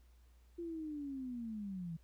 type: linear sweep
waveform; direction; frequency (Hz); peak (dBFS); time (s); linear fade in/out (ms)
sine; down; 346.5 to 159.3; -40; 0.58-1.97; 10
effects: added 60 Hz sine -61 dBFS peak until 2.03 s + pink hiss -75 dBFS RMS until 2.03 s